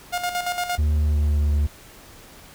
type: tone with tremolo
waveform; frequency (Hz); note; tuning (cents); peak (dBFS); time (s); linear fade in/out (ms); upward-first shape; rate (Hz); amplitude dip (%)
sawtooth; 711; F5; +31; -18; 0.12-0.78; 20; square; 8.7; 60
type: tone with pitch glide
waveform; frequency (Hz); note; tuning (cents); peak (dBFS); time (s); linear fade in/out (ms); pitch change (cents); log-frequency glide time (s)
triangle; 75.2 to 73.36; D2 to D2; +42 to -1; -15; 0.78-1.67; 10; -43; 0.95-1.53
effects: pink hiss -46 dBFS RMS until 2.54 s